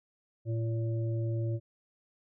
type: harmonic tone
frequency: 113.8 Hz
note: A#2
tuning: 41 cents flat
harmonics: 1 / 3 / 5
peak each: -29 / -39 / -43 dBFS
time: 0.45-1.6 s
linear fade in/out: 50 ms
effects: none